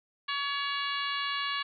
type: harmonic tone with a mistuned harmonic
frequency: 565 Hz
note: C#5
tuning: 33 cents sharp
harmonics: 2 / 3 / 4 / 5 / 6 / 7 / 8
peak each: -34 / -36 / -39 / -37 / -39 / -41 / -43 dBFS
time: 0.28-1.63 s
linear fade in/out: 10 ms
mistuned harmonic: 8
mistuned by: -48 cents
effects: none